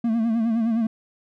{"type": "tone with vibrato", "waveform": "triangle", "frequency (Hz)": 227.3, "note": "A#3", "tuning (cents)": -43, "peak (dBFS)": -17, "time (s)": [0.04, 0.87], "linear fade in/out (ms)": 5, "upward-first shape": "sine", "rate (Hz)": 9.7, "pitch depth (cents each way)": 68, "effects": []}